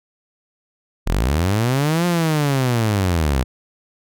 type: linear two-way sweep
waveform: sawtooth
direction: up then down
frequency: 34.65 to 177.7 to 60.2 Hz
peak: -12 dBFS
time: 1.06-3.44 s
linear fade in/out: 20 ms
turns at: 2.06 s
effects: none